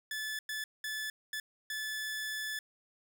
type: tone bursts at uneven times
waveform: sawtooth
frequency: 1733 Hz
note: A6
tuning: 27 cents flat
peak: -32 dBFS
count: 5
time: 0.11-0.39 / 0.49-0.64 / 0.84-1.1 / 1.33-1.4 / 1.7-2.59 s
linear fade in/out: 2 ms
effects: none